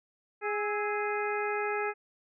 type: harmonic tone with a mistuned harmonic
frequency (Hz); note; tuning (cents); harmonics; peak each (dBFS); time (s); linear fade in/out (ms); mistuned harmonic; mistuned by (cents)
415.3; G#4; 0; 1 / 2 / 3 / 4 / 5 / 6; -32 / -35 / -37 / -38 / -39 / -40; 0.41-1.94; 50; 3; +77
effects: none